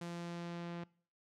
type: tone with low-pass filter sweep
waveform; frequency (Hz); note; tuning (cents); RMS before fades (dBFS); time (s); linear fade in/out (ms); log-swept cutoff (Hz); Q
sawtooth; 171.8; F3; -28; -44; 0.01-0.84; 5; 8900 to 3100; 0.79
effects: noise-tail reverb RT60 0.5 s tail -23 dB re dry